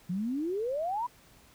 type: exponential sweep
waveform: sine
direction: up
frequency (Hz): 170 to 1010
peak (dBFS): -29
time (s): 0.09-1.07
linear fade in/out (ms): 10
effects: pink hiss -59 dBFS RMS until 1.54 s